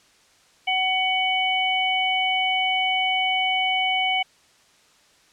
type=harmonic tone; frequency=750 Hz; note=F#5; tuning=23 cents sharp; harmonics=1 / 3 / 4; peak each=-24 / -24 / -24 dBFS; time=0.67-4.23 s; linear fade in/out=10 ms; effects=white hiss -57 dBFS RMS until 5.32 s + low-pass 7000 Hz 12 dB/octave